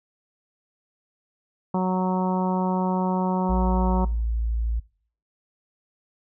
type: harmonic tone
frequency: 185 Hz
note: F#3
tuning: in tune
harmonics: 1 / 2 / 3 / 4 / 5 / 6 / 7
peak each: -22 / -30 / -32 / -32 / -29 / -36 / -42 dBFS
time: 1.74-4.05 s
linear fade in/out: 5 ms
type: tone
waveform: sine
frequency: 56.5 Hz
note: A1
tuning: 47 cents sharp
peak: -22 dBFS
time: 3.49-4.8 s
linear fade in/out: 10 ms
effects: noise-tail reverb RT60 0.5 s tail -22 dB re dry